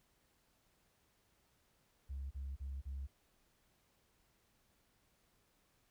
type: tone bursts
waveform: sine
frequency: 68.1 Hz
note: C#2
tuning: 30 cents flat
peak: -39 dBFS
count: 4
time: 2.09-3.072 s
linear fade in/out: 20 ms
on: 220 ms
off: 34 ms
effects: tanh soft clip ceiling -38 dBFS + pink hiss -75 dBFS RMS until 5.9 s